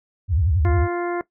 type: tone with vibrato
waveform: sine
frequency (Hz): 83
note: E2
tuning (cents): +12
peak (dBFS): -16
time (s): 0.28-0.88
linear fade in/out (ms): 50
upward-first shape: sine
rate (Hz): 11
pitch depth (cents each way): 290
type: harmonic tone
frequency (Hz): 349.2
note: F4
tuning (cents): 0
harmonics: 1 / 2 / 3 / 4 / 5 / 6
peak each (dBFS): -23 / -29 / -33 / -35 / -37 / -39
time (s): 0.65-1.21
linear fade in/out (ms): 0
effects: noise-tail reverb RT60 0.1 s tail -18 dB re dry